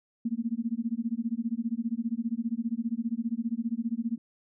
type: tone with tremolo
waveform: sine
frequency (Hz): 231.2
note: A#3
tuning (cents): -14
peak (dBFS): -24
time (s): 0.25-4.18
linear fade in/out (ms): 5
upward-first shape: sine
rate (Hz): 15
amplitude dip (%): 100
effects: none